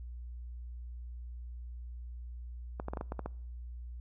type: clicks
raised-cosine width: 1 ms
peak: -23 dBFS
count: 8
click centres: 2.799 / 2.884 / 2.935 / 2.972 / 3.011 / 3.121 / 3.193 / 3.26 s
effects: noise-tail reverb RT60 0.7 s tail -25 dB re dry + added 60 Hz sine -41 dBFS peak until 4 s